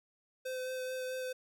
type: tone with vibrato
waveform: square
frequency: 513 Hz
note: C5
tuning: 34 cents flat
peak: -37 dBFS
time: 0.45-1.33 s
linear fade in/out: 10 ms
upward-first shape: sine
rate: 4.6 Hz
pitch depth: 12 cents each way
effects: none